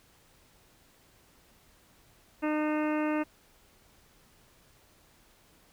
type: harmonic tone with a mistuned harmonic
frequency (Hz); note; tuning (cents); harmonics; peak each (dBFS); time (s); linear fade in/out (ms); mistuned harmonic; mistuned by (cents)
304.3; D#4; -38; 1 / 2 / 3 / 4 / 5 / 6 / 7 / 8 / 9; -28 / -34 / -38 / -40 / -42 / -44 / -45 / -46 / -47; 2.42-3.24; 20; 8; +46
effects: pink hiss -62 dBFS RMS until 5.72 s